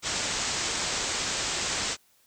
white low-pass noise, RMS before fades -30 dBFS, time 0.02-1.97 s, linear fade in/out 50 ms, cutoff 8100 Hz, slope 96 dB/octave, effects white hiss -64 dBFS RMS until 2.26 s

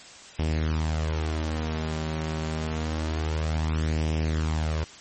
sawtooth tone with flanger, 78.5 Hz, D#2, 16 cents sharp, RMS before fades -27 dBFS, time 0.39-4.84 s, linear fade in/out 0 ms, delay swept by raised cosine 0.35 to 5.35 ms, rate 0.27 Hz, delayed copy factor +0.5, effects white hiss -46 dBFS RMS until 5 s + MP3 32 kbps

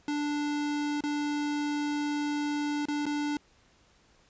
square tone with dropouts, 293.7 Hz, D4, in tune, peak -29 dBFS, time 0.08-3.37 s, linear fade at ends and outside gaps 2 ms, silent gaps 1.007-1.037 / 2.855-2.884 / 3.056-3.064 s, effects pink hiss -63 dBFS RMS until 4.29 s + resampled to 16000 Hz

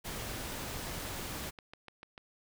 pink noise, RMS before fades -40 dBFS, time 0.04-1.51 s, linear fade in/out 20 ms
click train, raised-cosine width 0.3 ms, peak -31 dBFS, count 6, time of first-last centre 1.44-2.179 s, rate 6.77 Hz
effects none

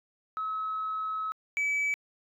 sine tone pair in turn, 1287 / 2293 Hz, E6 / D7, -42 / -42 cents, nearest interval minor seventh, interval 1000 cents, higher second, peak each -29 / -23 dBFS, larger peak second, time 0.37-1.32 / 1.57-1.94 s, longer first, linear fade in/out 0 ms, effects tanh soft clip ceiling -25 dBFS

